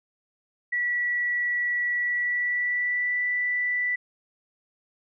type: tone with pitch glide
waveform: sine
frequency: 1944 to 1974.6 Hz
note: B6 to B6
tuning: -28 to -1 cents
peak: -23 dBFS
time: 0.72-3.96 s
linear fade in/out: 10 ms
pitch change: +27 cents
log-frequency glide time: 1.94-3.23 s
effects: none